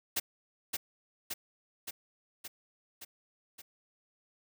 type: noise with echo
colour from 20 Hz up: white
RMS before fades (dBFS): -31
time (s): 0.16-0.2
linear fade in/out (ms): 10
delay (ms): 570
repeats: 6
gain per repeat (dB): -3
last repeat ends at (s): 3.62
effects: none